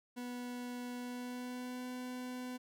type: tone with pitch glide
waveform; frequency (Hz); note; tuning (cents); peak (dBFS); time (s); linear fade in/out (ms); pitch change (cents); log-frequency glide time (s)
40% pulse; 245.6 to 250.9; B3 to B3; -9 to +28; -40; 0.16-2.58; 20; +37; 0.97-1.89
effects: none